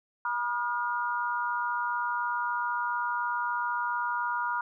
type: tone cluster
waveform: sine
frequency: 967 / 1220 / 1423 Hz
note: B5 / D#6 / F6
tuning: -37 / -34 / +32 cents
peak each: -30 / -35 / -32 dBFS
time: 0.25-4.61 s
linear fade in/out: 2 ms
effects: none